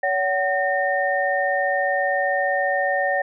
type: tone cluster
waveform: sine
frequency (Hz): 565 / 750 / 1827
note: C#5 / F#5 / A#6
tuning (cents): +33 / +23 / -35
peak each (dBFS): -23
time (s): 0.03-3.22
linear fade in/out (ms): 5
effects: none